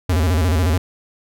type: tone with vibrato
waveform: square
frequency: 84.1 Hz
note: E2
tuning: 35 cents sharp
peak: -15 dBFS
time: 0.09-0.78 s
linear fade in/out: 5 ms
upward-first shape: square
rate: 14 Hz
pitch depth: 150 cents each way
effects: none